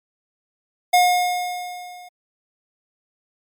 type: tone with level ramp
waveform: square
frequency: 718 Hz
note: F5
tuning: 48 cents sharp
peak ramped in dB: -11 to -40 dBFS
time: 0.93-2.09 s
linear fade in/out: 10 ms
effects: MP3 64 kbps